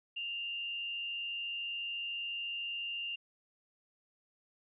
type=tone with frequency modulation; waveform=sine; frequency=2794 Hz; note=F7; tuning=in tune; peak=-36 dBFS; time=0.16-3.16 s; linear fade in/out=10 ms; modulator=138 Hz; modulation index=0.36; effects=none